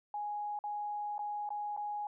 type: tone with dropouts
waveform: sine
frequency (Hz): 830.6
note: G#5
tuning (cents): 0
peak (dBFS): -35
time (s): 0.14-2.07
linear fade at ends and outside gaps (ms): 2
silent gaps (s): 0.59-0.639 / 1.181-1.191 / 1.491-1.504 / 1.765-1.774
effects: none